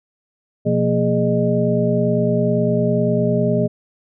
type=tone cluster; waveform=sine; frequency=125 / 174.9 / 232.8 / 415.3 / 610 Hz; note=B2 / F3 / A#3 / G#4 / D#5; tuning=+21 / +3 / -2 / 0 / -34 cents; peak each=-21 dBFS; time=0.65-3.68 s; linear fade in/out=20 ms; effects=none